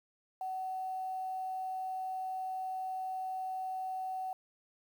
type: tone with quantisation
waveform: sine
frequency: 752 Hz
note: F#5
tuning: 28 cents sharp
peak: -35 dBFS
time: 0.41-4.33 s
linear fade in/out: 2 ms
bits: 10
effects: none